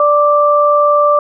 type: tone pair together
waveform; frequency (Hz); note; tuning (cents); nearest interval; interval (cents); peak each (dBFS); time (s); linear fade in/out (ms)
sine; 587.4 / 1174.7; D5 / D6; 0 / 0; octave; 1200; -10; 0-1.19; 2
effects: none